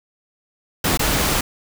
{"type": "noise with dropouts", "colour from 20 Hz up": "pink", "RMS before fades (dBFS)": -19, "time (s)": [0.84, 1.41], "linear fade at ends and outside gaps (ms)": 5, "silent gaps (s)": [0.974, 0.993], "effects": []}